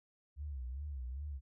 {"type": "tone with vibrato", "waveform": "sine", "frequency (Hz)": 67.6, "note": "C#2", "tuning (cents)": -43, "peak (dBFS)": -39, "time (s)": [0.36, 1.41], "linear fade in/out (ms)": 50, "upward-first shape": "sine", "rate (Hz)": 2.5, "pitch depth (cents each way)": 170, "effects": []}